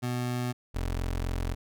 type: tone pair in turn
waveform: 25% pulse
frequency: 123.47 / 43.79 Hz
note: B2 / F1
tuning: 0 / +5 cents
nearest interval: octave + tritone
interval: 1795 cents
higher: first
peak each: -25 dBFS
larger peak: neither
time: 0.02-0.53 / 0.74-1.55 s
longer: second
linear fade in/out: 20 ms
effects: none